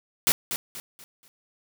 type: noise with echo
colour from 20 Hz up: white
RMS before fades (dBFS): -20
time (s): 0.27-0.32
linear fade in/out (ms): 0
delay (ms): 240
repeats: 4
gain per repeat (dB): -9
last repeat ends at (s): 1.28
effects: none